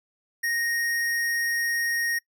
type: tone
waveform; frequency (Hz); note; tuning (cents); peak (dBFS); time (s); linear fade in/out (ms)
square; 1864.7; A#6; 0; -25; 0.43-2.19; 10
effects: noise-tail reverb RT60 0.1 s tail -22 dB re dry